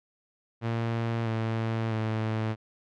sawtooth tone with pitch steps, 115.2 / 112.63 / 110.12 Hz, A#2 / A2 / A2, -20 / +41 / +2 cents, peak -23 dBFS, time 0.61-2.56 s, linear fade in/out 50 ms, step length 650 ms, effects low-pass 3000 Hz 12 dB/octave

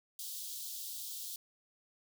white high-pass noise, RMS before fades -43 dBFS, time 0.19-1.36 s, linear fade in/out 2 ms, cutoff 3300 Hz, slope 48 dB/octave, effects none

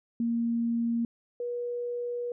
sine tone pair in turn, 233.1 / 482.9 Hz, A#3 / B4, 0 / -39 cents, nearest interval octave + minor second, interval 1261 cents, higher second, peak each -25 / -30 dBFS, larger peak first, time 0.2-1.05 / 1.4-2.32 s, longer second, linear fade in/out 2 ms, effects none

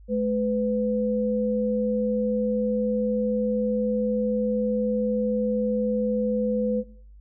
sine tone pair together, 214 / 501 Hz, A3 / B4, -48 / +25 cents, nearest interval octave + minor third, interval 1473 cents, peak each -24 / -24 dBFS, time 0.08-6.84 s, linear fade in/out 50 ms, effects noise-tail reverb RT60 0.6 s tail -21 dB re dry + added 50 Hz sine -45 dBFS peak until 7.2 s

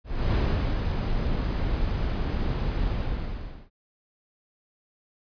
brown noise with ADSR envelope, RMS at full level -21 dBFS, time 0.04-3.7 s, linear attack 300 ms, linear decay 420 ms, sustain -5 dB, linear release 840 ms, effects resampled to 11025 Hz

